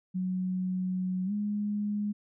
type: tone with pitch glide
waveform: sine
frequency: 184.6 to 207.2 Hz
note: F#3 to G#3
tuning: -4 to -4 cents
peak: -28 dBFS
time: 0.14-2.13 s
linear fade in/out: 20 ms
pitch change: +200 cents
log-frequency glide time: 1.25-1.32 s
effects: none